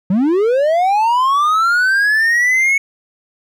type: linear sweep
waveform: triangle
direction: up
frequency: 174.61 to 2217 Hz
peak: -9 dBFS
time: 0.1-2.78 s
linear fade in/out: 5 ms
effects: none